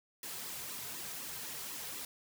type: noise with flanger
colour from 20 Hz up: white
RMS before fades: -43 dBFS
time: 0.23-2.05 s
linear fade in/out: 2 ms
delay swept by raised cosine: 1.3 to 3.6 ms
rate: 4 Hz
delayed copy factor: -0.85
effects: none